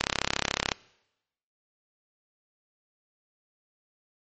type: click train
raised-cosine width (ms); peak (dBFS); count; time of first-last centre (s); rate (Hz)
0.2; -5; 25; 0.01-0.718; 33.9
effects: noise-tail reverb RT60 0.9 s tail -24 dB re dry + MP3 32 kbps